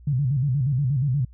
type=tone with vibrato; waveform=sine; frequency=134.7 Hz; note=C#3; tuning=49 cents flat; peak=-19 dBFS; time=0.07-1.25 s; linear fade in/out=5 ms; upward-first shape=square; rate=8.4 Hz; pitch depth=130 cents each way; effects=added 60 Hz sine -44 dBFS peak until 1.33 s